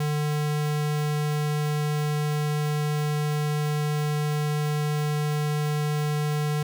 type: tone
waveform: square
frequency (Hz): 149.5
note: D3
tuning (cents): +31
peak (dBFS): -24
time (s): 0-6.63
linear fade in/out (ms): 5
effects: none